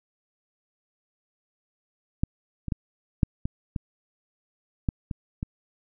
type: clicks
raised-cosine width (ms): 5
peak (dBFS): -10 / -19 / -13 / -6 / -15 / -16 / -11 / -18 / -17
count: 9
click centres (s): 2.235 / 2.683 / 2.722 / 3.232 / 3.455 / 3.762 / 4.888 / 5.112 / 5.429
effects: none